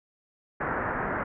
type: low-pass noise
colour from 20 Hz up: white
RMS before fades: -30 dBFS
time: 0.6-1.24 s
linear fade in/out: 10 ms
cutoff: 1800 Hz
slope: 48 dB/octave
effects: none